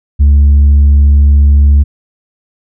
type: tone with tanh clipping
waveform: triangle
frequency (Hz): 71.5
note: D2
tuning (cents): -46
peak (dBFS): -3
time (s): 0.19-1.84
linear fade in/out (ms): 20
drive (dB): 7
effects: none